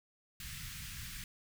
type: band-stop noise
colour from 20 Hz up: pink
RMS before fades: -45 dBFS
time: 0.4-1.24 s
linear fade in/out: 2 ms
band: 170 to 1600 Hz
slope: 24 dB/octave
effects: none